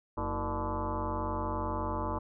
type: tone with frequency modulation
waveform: sine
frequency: 458.9 Hz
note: A#4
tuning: 27 cents flat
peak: -30 dBFS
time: 0.17-2.19 s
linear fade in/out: 10 ms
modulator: 138 Hz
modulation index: 4.9
effects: none